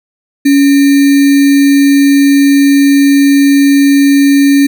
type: tone with sample-and-hold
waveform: sine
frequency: 280 Hz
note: C#4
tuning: 18 cents sharp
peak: -3 dBFS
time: 0.45-4.67 s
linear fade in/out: 10 ms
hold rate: 2100 Hz
effects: none